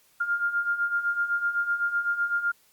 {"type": "beating tone pair", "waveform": "sine", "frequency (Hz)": [1399, 1406.9], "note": ["F6", "F6"], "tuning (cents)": [3, 12], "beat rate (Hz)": 7.9, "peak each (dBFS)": [-30, -25], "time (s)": [0.2, 2.52], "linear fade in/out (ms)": 10, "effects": ["white hiss -62 dBFS RMS until 2.72 s", "Opus 48 kbps"]}